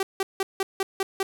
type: tone bursts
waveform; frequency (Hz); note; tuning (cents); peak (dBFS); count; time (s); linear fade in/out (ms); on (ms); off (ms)
sawtooth; 387.1; G4; -22; -19; 7; 0-1.23; 2; 30; 170
effects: none